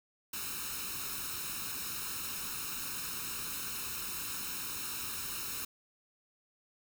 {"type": "noise with comb filter", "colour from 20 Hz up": "white", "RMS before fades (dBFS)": -39, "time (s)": [0.33, 5.65], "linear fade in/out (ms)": 5, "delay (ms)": 0.75, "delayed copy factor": 0.75, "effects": []}